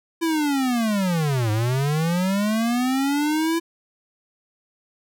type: linear two-way sweep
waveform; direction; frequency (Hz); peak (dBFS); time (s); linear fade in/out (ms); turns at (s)
square; down then up; 336.8 to 104.4 to 336.8; -20; 0.21-3.6; 20; 1.51
effects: none